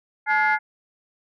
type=tone cluster; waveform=sine; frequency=860 / 1432 / 1688 / 2092 Hz; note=A5 / F6 / G#6 / C7; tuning=-40 / +43 / +28 / -1 cents; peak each=-20 / -22 / -24 / -23 dBFS; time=0.26-0.59 s; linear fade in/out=50 ms; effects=tanh soft clip ceiling -10 dBFS